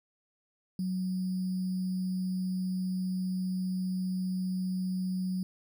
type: tone with sample-and-hold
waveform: sine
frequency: 185 Hz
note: F#3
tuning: in tune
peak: -29 dBFS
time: 0.79-5.43 s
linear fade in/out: 2 ms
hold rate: 4900 Hz
effects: none